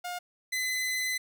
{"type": "tone pair in turn", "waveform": "sawtooth", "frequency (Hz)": [712, 2023], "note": ["F5", "B6"], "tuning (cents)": [33, 41], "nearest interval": "octave + tritone", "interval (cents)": 1808, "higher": "second", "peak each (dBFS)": [-30, -25], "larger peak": "second", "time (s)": [[0.04, 0.19], [0.52, 1.18]], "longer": "second", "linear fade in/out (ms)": 10, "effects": []}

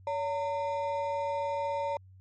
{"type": "ring-modulated tone", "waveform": "triangle", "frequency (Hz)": 740, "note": "F#5", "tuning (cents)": 0, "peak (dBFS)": -24, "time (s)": [0.07, 1.97], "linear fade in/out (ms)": 2, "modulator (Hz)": 173, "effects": ["added 94 Hz sine -51 dBFS peak until 2.2 s", "MP3 32 kbps"]}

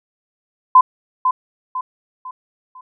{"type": "tone with echo", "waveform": "sine", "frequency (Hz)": 1019, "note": "C6", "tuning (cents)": -46, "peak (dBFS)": -4, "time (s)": [0.75, 0.81], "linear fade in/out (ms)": 5, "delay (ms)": 500, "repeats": 4, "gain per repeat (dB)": -8, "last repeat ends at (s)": 2.81, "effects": []}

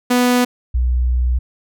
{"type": "tone pair in turn", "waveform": ["sawtooth", "sine"], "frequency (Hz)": [246.9, 61.73], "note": ["B3", "B1"], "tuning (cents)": [0, 0], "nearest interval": "2 octaves", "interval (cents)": 2400, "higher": "first", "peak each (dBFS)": [-8, -13], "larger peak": "first", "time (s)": [[0.1, 0.45], [0.74, 1.39]], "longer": "second", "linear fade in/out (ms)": 10, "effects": []}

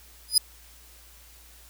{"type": "tone with exponential growth", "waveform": "25% pulse", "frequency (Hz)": 4978, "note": "D#8", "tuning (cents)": 0, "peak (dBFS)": -8, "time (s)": [0.28, 0.38], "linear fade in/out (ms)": 5, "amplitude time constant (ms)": 21, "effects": ["added 58 Hz sine -53 dBFS peak until 1.69 s", "white hiss -53 dBFS RMS until 1.69 s"]}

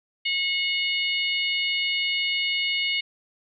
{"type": "harmonic tone", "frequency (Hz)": 726, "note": "F#5", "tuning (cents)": -33, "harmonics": [3, 4, 5, 6], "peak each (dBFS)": [-26, -26, -33, -34], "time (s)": [0.25, 3.01], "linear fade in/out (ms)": 10, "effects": []}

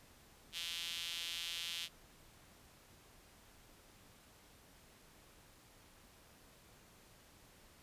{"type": "tone with high-pass filter", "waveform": "sawtooth", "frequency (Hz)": 170, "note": "F3", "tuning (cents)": -46, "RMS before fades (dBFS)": -43, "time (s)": [0.52, 1.89], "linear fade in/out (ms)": 50, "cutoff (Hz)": 3200, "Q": 3.1, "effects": ["pink hiss -63 dBFS RMS until 7.82 s", "resampled to 32000 Hz"]}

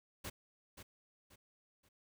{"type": "noise with echo", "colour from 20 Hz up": "pink", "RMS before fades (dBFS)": -44, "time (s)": [0.24, 0.3], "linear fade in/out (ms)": 10, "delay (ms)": 530, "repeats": 3, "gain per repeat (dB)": -9, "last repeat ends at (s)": 1.89, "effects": []}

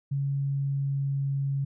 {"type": "tone with pitch glide", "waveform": "sine", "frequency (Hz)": [139.2, 138.32], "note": ["C#3", "C#3"], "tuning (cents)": [8, -3], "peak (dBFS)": -25, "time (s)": [0.11, 1.65], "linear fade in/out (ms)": 10, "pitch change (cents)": -11, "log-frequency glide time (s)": [0.24, 1.31], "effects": []}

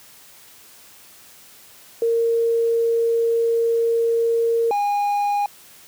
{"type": "tone pair in turn", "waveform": ["sine", "triangle"], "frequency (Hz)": [461.7, 817.4], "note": ["A#4", "G#5"], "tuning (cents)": [-17, -28], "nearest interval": "minor seventh", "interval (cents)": 989, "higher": "second", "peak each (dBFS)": -16, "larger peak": "neither", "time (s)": [[2.02, 4.71], [4.71, 5.46]], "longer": "first", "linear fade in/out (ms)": 2, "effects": ["white hiss -47 dBFS RMS until 5.87 s", "high-pass 60 Hz 12 dB/octave"]}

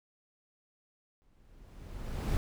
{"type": "noise with exponential growth", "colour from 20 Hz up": "brown", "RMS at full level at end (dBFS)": -28, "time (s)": [1.22, 2.37], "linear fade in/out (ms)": 0, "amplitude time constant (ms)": 250, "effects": []}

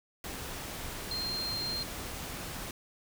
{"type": "tone in noise", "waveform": "sine", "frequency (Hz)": 4186, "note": "C8", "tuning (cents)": 0, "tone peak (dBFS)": -33, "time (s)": [1.11, 1.83], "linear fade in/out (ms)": 2, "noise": "pink", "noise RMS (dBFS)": -40, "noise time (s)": [0.24, 2.71], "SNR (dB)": 4, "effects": []}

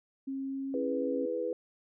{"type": "tone with pitch glide", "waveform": "sine", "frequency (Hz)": [270.1, 272.6], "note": ["C#4", "C#4"], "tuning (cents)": [-45, -29], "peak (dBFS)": -33, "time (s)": [0.27, 1.26], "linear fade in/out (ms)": 10, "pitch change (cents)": 16, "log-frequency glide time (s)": [0.49, 0.93]}
{"type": "chord", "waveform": "sine", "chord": "E major", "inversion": "none", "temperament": "equal", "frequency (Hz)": [329.6, 415.3, 493.9], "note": ["E4", "G#4", "B4"], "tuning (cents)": [0, 0, 0], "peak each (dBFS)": [-38, -37, -32], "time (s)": [0.74, 1.53], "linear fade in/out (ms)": 2}
{"effects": []}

